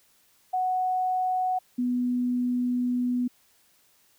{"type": "tone pair in turn", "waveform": "sine", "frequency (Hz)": [740, 246.9], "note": ["F#5", "B3"], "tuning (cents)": [0, 0], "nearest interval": "octave + perfect fifth", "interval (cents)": 1900, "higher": "first", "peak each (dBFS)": -23, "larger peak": "neither", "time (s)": [[0.53, 1.59], [1.78, 3.28]], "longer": "second", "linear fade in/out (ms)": 10, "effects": ["white hiss -63 dBFS RMS until 4.18 s"]}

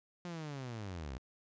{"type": "linear sweep", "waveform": "sawtooth", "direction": "down", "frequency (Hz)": [178.8, 58.27], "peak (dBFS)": -37, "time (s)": [0.25, 1.18], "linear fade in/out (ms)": 0, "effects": ["resampled to 16000 Hz"]}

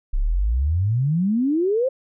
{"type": "exponential sweep", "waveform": "sine", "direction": "up", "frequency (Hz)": [30.87, 545], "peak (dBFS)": -17, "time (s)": [0.13, 1.89], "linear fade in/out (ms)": 10, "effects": []}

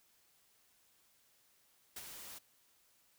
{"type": "noise with ADSR envelope", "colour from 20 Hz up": "white", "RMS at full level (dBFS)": -45, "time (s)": [1.96, 2.39], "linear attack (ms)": 6, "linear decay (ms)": 41, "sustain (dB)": -5, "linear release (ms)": 14, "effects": ["white hiss -71 dBFS RMS until 3.18 s"]}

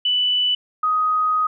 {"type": "tone pair in turn", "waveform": "sine", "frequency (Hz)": [2979, 1252.5], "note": ["F#7", "D#6"], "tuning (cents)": [11, 11], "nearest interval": "octave + minor third", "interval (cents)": 1500, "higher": "first", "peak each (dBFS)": -16, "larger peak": "neither", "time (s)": [[0.05, 0.55], [0.83, 1.47]], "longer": "second", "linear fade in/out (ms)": 5, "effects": []}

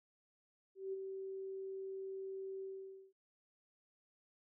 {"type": "tone with ADSR envelope", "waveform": "sine", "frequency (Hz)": 384.9, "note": "G4", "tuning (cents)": -32, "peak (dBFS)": -37, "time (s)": [0.75, 3.13], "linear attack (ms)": 180, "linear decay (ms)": 23, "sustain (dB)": -5, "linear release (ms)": 510, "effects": []}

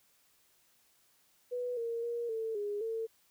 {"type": "tone with pitch steps", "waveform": "sine", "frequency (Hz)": [492.4, 463.9, 472, 446.7, 411.5, 449.7], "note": ["B4", "A#4", "A#4", "A4", "G#4", "A4"], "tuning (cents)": [-5, -8, 22, 26, -16, 38], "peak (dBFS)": -33, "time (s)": [1.51, 3.07], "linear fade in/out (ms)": 20, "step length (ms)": 260, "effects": ["white hiss -69 dBFS RMS until 3.3 s"]}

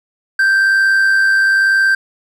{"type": "tone with amplitude modulation", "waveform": "triangle", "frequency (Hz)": 1566, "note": "G6", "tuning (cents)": -2, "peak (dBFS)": -6, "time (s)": [0.39, 1.95], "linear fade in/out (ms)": 5, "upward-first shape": "sine", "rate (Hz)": 101, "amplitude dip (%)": 35, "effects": []}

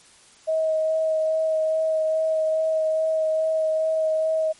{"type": "tone with vibrato", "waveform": "sine", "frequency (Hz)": 634, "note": "D#5", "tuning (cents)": 32, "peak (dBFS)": -19, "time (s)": [0.47, 4.53], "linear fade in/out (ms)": 20, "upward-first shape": "sine", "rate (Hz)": 2.4, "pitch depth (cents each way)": 11, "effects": ["white hiss -52 dBFS RMS until 4.59 s", "MP3 48 kbps"]}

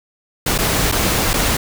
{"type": "noise with dropouts", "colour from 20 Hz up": "pink", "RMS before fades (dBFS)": -17, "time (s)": [0.46, 1.57], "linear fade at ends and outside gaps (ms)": 5, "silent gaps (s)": [[0.58, 0.586], [0.916, 0.922], [1.334, 1.338]], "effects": []}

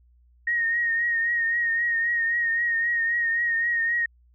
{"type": "tone with vibrato", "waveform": "sine", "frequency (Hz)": 1864.7, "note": "A#6", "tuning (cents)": 0, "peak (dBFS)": -21, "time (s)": [0.47, 4.06], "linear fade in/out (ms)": 5, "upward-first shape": "triangle", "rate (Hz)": 3.8, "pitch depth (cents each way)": 43, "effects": ["added 60 Hz sine -55 dBFS peak until 4.34 s"]}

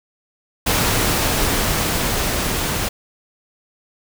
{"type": "noise with level ramp", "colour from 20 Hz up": "pink", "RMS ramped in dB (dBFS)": [-17, -22], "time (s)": [0.66, 2.89], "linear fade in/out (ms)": 10, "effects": []}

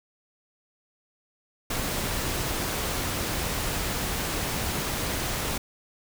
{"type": "noise", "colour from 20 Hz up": "pink", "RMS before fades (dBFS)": -29, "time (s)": [1.7, 5.58], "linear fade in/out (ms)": 5, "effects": []}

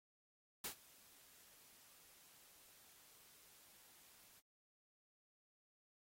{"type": "noise with ADSR envelope", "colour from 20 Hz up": "white", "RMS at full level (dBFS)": -43, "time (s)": [0.64, 4.41], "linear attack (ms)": 4, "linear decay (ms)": 100, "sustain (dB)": -23, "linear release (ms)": 23, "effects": ["AAC 48 kbps"]}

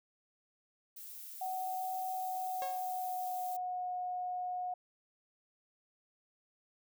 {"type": "noise", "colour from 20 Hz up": "violet", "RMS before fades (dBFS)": -48, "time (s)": [0.96, 3.57], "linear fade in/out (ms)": 10}
{"type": "tone with pitch glide", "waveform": "sine", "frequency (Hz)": [746, 726], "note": ["F#5", "F#5"], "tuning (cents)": [14, -33], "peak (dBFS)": -35, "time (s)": [1.41, 4.74], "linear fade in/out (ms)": 5, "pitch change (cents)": -47, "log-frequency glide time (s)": [2.2, 3.93]}
{"type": "tone with exponential decay", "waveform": "sawtooth", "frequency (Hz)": 545, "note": "C#5", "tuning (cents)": -29, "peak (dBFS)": -35, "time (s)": [2.62, 2.91], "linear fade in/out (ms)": 0, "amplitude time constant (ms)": 62}
{"effects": []}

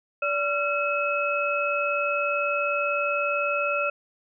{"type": "tone cluster", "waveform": "sine", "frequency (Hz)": [579, 1368, 2575], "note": ["D5", "F6", "E7"], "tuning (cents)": [-25, -36, -41], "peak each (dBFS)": -27, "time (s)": [0.22, 3.9], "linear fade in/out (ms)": 5, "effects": []}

